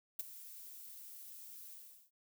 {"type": "noise with ADSR envelope", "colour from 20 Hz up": "violet", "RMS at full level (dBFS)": -35, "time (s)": [0.19, 2.11], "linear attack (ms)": 6, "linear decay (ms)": 18, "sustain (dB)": -17, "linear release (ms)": 390, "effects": []}